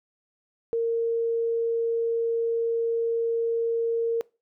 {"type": "tone", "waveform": "sine", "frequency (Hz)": 461, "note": "A#4", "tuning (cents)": -19, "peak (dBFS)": -22, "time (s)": [0.73, 4.21], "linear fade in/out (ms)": 0, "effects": ["noise-tail reverb RT60 0.3 s tail -23 dB re dry"]}